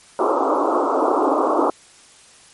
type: band-pass noise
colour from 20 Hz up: pink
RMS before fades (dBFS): -18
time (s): 0.19-1.7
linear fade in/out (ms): 2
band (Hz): 270 to 1300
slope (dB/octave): 96
effects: white hiss -48 dBFS RMS until 2.53 s + MP3 48 kbps